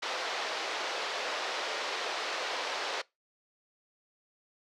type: band-pass noise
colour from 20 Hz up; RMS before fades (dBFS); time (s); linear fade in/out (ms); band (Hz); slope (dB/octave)
pink; -35; 0.02-3.02; 10; 460 to 5200; 24
effects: noise-tail reverb RT60 0.2 s tail -22 dB re dry